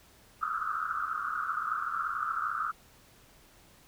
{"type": "band-pass noise", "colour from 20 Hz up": "white", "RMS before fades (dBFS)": -33, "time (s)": [0.41, 2.72], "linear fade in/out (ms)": 20, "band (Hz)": [1200, 1400], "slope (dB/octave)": 96, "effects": ["pink hiss -59 dBFS RMS until 3.87 s"]}